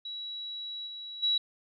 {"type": "tone with level steps", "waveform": "sine", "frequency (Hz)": 3900, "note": "B7", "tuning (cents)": -23, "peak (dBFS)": [-36, -39, -24], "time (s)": [0.05, 1.38], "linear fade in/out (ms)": 5, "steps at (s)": [0.86, 1.22], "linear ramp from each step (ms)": 20, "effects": []}